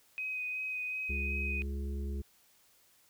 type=tone with vibrato; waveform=sine; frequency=2512 Hz; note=D#7; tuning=16 cents sharp; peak=-34 dBFS; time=0.18-1.62 s; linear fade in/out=0 ms; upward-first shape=sine; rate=2.7 Hz; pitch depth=13 cents each way
type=harmonic tone; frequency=69.3 Hz; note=C#2; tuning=in tune; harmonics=1 / 3 / 5 / 6; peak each=-34 / -44 / -48 / -50 dBFS; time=1.09-2.22 s; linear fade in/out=10 ms
effects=white hiss -66 dBFS RMS until 3.09 s